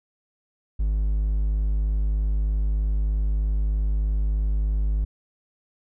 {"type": "tone", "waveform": "triangle", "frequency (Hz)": 51.6, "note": "G#1", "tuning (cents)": -10, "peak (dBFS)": -18, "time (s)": [0.79, 5.05], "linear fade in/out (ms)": 10, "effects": []}